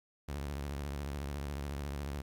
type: tone with vibrato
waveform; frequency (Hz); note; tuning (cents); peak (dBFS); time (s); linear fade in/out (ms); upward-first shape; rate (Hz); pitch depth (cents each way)
sawtooth; 70.9; C#2; +40; -33; 0.28-2.22; 10; triangle; 14; 150
effects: 12-bit